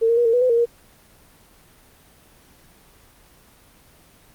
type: tone with pitch steps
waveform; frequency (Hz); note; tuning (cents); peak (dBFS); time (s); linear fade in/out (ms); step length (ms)
sine; 453.2 / 464.4 / 478.6 / 456.3 / 490.4 / 507 / 465.4 / 471.4; A#4 / A#4 / A#4 / A#4 / B4 / B4 / A#4 / A#4; -49 / -7 / +46 / -37 / -12 / +45 / -3 / +19; -14; 0.01-0.658; 20; 81
effects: pink hiss -52 dBFS RMS until 4.34 s + Opus 24 kbps